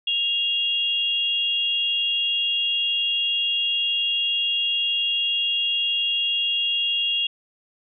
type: tone pair together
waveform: sine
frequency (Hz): 2799 / 3311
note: F7 / G#7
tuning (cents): +3 / -6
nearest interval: minor third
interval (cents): 291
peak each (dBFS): -23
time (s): 0.07-7.27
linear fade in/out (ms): 5
effects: none